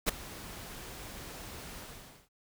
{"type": "noise with ADSR envelope", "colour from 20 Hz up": "pink", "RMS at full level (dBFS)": -24, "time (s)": [0.06, 2.29], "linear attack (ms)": 31, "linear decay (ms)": 5, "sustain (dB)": -21, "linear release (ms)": 510, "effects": []}